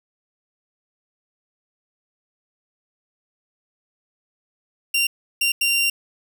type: tone bursts at uneven times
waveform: sawtooth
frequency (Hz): 2769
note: F7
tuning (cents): -15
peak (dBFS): -14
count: 3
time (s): 4.94-5.07 / 5.41-5.52 / 5.61-5.9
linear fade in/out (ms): 5
effects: none